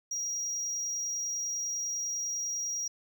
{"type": "tone", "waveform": "triangle", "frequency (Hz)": 5710, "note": "F8", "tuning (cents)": 37, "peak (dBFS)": -30, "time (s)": [0.11, 2.88], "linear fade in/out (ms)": 5, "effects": []}